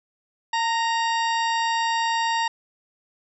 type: harmonic tone with a mistuned harmonic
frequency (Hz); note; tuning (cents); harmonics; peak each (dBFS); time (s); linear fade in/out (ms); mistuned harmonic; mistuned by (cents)
932.3; A#5; 0; 1 / 2 / 3 / 4 / 5 / 6 / 8; -22 / -28 / -32 / -34 / -36 / -38 / -40; 0.53-2.48; 5; 1; -37
effects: none